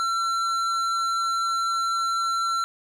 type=tone with hard clipping; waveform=triangle; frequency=1352 Hz; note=E6; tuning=43 cents sharp; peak=-24 dBFS; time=0-2.64 s; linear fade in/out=0 ms; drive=14 dB; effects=none